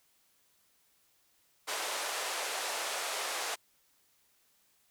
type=band-pass noise; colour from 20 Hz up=pink; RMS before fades=-36 dBFS; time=1.67-3.56 s; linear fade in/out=20 ms; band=500 to 11000 Hz; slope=24 dB/octave; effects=white hiss -70 dBFS RMS until 4.9 s